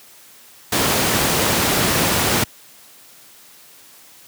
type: noise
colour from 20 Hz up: pink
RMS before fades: -17 dBFS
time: 0.72-2.44 s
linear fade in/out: 5 ms
effects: white hiss -46 dBFS RMS until 4.27 s + high-pass 100 Hz 12 dB/octave